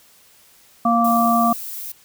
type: harmonic tone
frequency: 233.1 Hz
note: A#3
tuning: in tune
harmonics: 1 / 3 / 5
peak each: -18 / -18 / -18 dBFS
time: 0.85-1.53 s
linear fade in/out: 5 ms
type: noise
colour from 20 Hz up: violet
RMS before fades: -31 dBFS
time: 1.04-1.92 s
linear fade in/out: 5 ms
effects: white hiss -52 dBFS RMS until 2.04 s